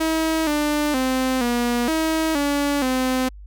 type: tone with pitch steps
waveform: sawtooth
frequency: 320.4 / 297.2 / 259.4 / 240.5 / 319.4 / 286.1 / 257.5 Hz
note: E4 / D4 / C4 / B3 / D#4 / D4 / C4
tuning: -49 / +21 / -15 / -46 / +45 / -45 / -28 cents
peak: -15 dBFS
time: 0-3.29 s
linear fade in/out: 10 ms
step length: 470 ms
effects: added 50 Hz sine -37 dBFS peak until 3.46 s